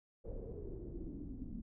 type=noise with low-pass filter sweep; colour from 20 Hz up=brown; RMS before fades=-45 dBFS; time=0.24-1.62 s; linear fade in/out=20 ms; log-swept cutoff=510 to 240 Hz; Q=6; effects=none

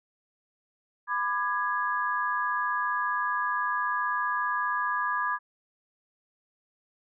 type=chord; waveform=sine; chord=G# diminished; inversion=first; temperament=just; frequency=996.7 / 1196.1 / 1661.2 Hz; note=B5 / D6 / G#6; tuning=+16 / +31 / 0 cents; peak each=-30 dBFS; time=1.07-5.39 s; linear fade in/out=50 ms; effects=none

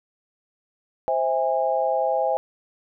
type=chord; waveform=sine; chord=C augmented; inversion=none; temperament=just; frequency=523.3 / 654.1 / 817.6 Hz; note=C5 / E5 / G#5; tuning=0 / -14 / -27 cents; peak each=-24 dBFS; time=1.08-2.37 s; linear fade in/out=0 ms; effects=none

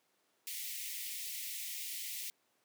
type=high-pass noise; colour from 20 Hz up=white; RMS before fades=-42 dBFS; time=0.47-2.3 s; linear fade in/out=0 ms; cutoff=1900 Hz; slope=96 dB/octave; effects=pink hiss -75 dBFS RMS until 2.64 s + high-pass 300 Hz 12 dB/octave

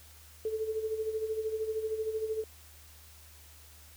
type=tone with tremolo; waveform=sine; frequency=438.2 Hz; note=A4; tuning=7 cents flat; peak=-28 dBFS; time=0.45-2.44 s; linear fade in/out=2 ms; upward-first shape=sine; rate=13 Hz; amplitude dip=65%; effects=added 76 Hz sine -55 dBFS peak until 3.96 s + white hiss -56 dBFS RMS until 3.96 s

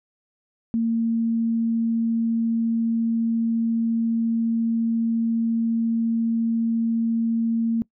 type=tone; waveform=sine; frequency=228.6 Hz; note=A#3; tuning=34 cents flat; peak=-19 dBFS; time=0.74-7.82 s; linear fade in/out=0 ms; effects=noise-tail reverb RT60 0.1 s tail -23 dB re dry

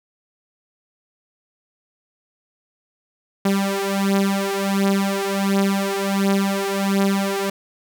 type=beating tone pair; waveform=sawtooth; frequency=196 / 197.4 Hz; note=G3 / G3; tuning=0 / +12 cents; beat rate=1.4 Hz; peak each=-17 dBFS; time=3.45-7.5 s; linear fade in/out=5 ms; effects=none

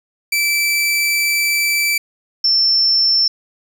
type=tone pair in turn; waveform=sawtooth / sine; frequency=2324 / 5370 Hz; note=D7 / E8; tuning=-19 / +31 cents; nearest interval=octave + major second; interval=1450 cents; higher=second; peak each=-11 dBFS; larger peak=neither; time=0.32-1.98 / 2.44-3.28 s; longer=first; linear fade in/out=5 ms; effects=8-bit

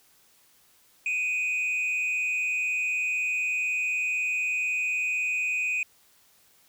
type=tone with frequency modulation; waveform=sine; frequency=2489 Hz; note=D#7; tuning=in tune; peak=-22 dBFS; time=1.06-5.83 s; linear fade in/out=2 ms; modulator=170 Hz; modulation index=0.45; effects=tanh soft clip ceiling -24 dBFS + white hiss -61 dBFS RMS until 6.68 s

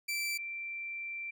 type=tone pair in turn; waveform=sawtooth / sine; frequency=2335 / 2350 Hz; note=D7 / D7; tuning=-11 / +1 cents; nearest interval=unison; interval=12 cents; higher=second; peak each=-29 / -37 dBFS; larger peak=first; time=0.08-0.38 / 0.38-1.31 s; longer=second; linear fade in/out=10 ms; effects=none

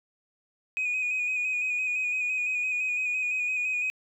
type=tone with vibrato; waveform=sine; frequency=2489 Hz; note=D#7; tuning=in tune; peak=-24 dBFS; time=0.77-3.9 s; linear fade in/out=0 ms; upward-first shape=square; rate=5.9 Hz; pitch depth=25 cents each way; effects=tanh soft clip ceiling -23 dBFS + 11-bit

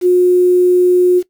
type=tone with quantisation; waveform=sine; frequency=360 Hz; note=F#4; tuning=47 cents flat; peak=-6 dBFS; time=0.01-1.23 s; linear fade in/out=50 ms; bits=6; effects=noise-tail reverb RT60 0.1 s tail -18 dB re dry

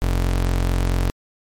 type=tone pair together; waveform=square; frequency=44.5 / 89 Hz; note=F1 / F2; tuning=+33 / +33 cents; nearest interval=octave; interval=1200 cents; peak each=-19 / -24 dBFS; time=0.02-1.1 s; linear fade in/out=0 ms; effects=MP3 64 kbps

